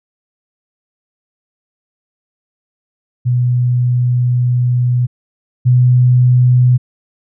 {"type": "tone pair in turn", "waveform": "sine", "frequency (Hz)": [123.47, 124.83], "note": ["B2", "B2"], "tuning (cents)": [0, 19], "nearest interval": "unison", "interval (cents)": 19, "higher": "second", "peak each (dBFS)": [-10, -6], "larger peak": "second", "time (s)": [[3.25, 5.07], [5.65, 6.78]], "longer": "first", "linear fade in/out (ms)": 20, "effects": []}